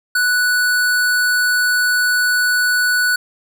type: tone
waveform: square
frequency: 1480 Hz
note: F#6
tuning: in tune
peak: -14 dBFS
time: 0.15-3.16 s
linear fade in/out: 5 ms
effects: none